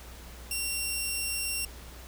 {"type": "tone", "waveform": "10% pulse", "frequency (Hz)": 2747, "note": "F7", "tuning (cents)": -29, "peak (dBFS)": -21, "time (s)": [0.51, 1.65], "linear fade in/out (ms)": 2, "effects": ["added 60 Hz sine -45 dBFS peak until 2.07 s", "pink hiss -49 dBFS RMS until 2.07 s"]}